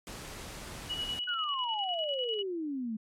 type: noise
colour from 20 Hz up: pink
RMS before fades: -43 dBFS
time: 0.07-1.19 s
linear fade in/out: 0 ms
type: tone with tremolo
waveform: sine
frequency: 2927 Hz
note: F#7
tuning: 19 cents flat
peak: -31 dBFS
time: 0.89-2.43 s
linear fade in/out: 20 ms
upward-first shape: square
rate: 10 Hz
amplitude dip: 45%
type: exponential sweep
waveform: sine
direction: down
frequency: 1500 to 211.5 Hz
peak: -32 dBFS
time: 1.27-2.97 s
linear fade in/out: 10 ms
effects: low-pass 11000 Hz 12 dB/octave + MP3 96 kbps